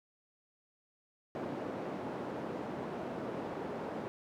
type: band-pass noise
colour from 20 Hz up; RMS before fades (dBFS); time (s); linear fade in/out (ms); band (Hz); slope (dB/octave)
white; -40; 1.35-4.08; 0; 180 to 550; 12
effects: none